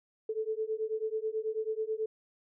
sine beating tone pair, 433.4 / 442.6 Hz, A4 / A4, -26 / +10 cents, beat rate 9.2 Hz, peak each -34 / -34 dBFS, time 0.29-2.06 s, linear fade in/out 5 ms, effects none

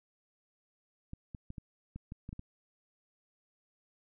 clicks, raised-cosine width 5 ms, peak -30 dBFS, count 9, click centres 1.134 / 1.348 / 1.504 / 1.582 / 1.96 / 2.121 / 2.291 / 2.329 / 2.394 s, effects none

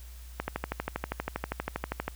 click train, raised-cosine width 0.5 ms, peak -15 dBFS, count 22, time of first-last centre 0.4-2.08 s, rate 12.5 Hz, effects added 60 Hz sine -43 dBFS peak until 2.15 s + white hiss -55 dBFS RMS until 2.15 s

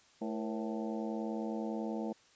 harmonic tone with a mistuned harmonic, 110 Hz, A2, in tune, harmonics 2 / 3 / 4 / 5 / 6 / 7 / 8, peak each -37 / -41 / -43 / -45 / -47 / -48 / -49 dBFS, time 0.21-2.13 s, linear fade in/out 10 ms, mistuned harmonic 4, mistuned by +120 cents, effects white hiss -64 dBFS RMS until 2.35 s + resampled to 16000 Hz

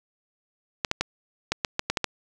clicks, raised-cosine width 0.2 ms, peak -6 dBFS, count 9, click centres 0.848 / 0.914 / 1.01 / 1.52 / 1.648 / 1.794 / 1.9 / 1.972 / 2.043 s, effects none

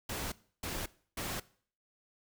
pink noise bursts, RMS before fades -38 dBFS, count 3, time 0.09-1.4 s, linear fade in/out 5 ms, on 230 ms, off 310 ms, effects noise-tail reverb RT60 0.5 s tail -20 dB re dry

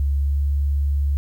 sine tone with pitch glide, 70.1 to 70.96 Hz, C#2 to C#2, +20 to +41 cents, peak -17 dBFS, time 0-1.17 s, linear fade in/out 0 ms, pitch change +21 cents, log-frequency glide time 0.18-0.38 s, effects 9-bit

